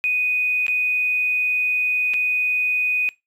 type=tone with dropouts; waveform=triangle; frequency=2489 Hz; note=D#7; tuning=in tune; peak=-14 dBFS; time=0.04-3.09 s; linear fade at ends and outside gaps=0 ms; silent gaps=0.666-0.681 / 2.136-2.141 s; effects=noise-tail reverb RT60 0.2 s tail -24 dB re dry + tanh soft clip ceiling -16 dBFS